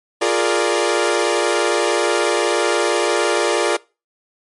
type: chord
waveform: sawtooth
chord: Bb dominant seventh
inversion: second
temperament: equal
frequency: 349.2 / 415.3 / 466.2 / 587.3 Hz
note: F4 / Ab4 / Bb4 / D5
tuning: 0 / 0 / 0 / 0 cents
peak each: -17 dBFS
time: 0.21-3.77 s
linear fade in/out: 10 ms
effects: noise-tail reverb RT60 0.3 s tail -23 dB re dry + MP3 48 kbps